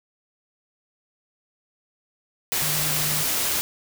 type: tone in noise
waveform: sine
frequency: 151.7 Hz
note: D#3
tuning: 44 cents flat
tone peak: -31 dBFS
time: 2.62-3.23 s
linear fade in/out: 0 ms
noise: white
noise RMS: -24 dBFS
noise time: 2.52-3.61 s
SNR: -10 dB
effects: none